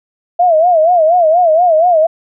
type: tone with vibrato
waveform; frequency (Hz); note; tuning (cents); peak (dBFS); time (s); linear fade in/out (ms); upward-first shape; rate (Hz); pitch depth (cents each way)
sine; 671; E5; +31; -6; 0.39-2.07; 10; sine; 4.2; 140
effects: none